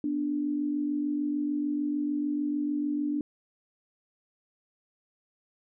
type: tone pair together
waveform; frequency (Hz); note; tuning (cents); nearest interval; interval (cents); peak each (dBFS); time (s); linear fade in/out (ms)
sine; 246.9 / 293.6; B3 / D4; 0 / 0; minor third; 300; -34 / -27; 0.04-3.21; 2
effects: none